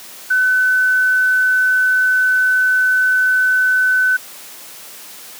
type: tone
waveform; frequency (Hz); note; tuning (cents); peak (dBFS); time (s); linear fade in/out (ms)
sine; 1510; F#6; +35; -11; 0.3-4.17; 10
effects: white hiss -36 dBFS RMS until 5.39 s + high-pass 200 Hz 12 dB/octave